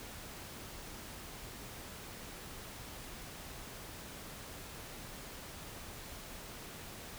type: silence
effects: pink hiss -48 dBFS RMS until 7.18 s